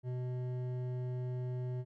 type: tone with hard clipping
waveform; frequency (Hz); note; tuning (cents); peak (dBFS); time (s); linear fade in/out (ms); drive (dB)
sine; 125.5; B2; +28; -37; 0.03-1.85; 50; 10
effects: none